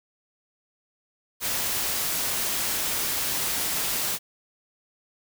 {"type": "noise", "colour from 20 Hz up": "white", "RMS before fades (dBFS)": -27, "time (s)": [1.4, 4.19], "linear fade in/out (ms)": 50, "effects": []}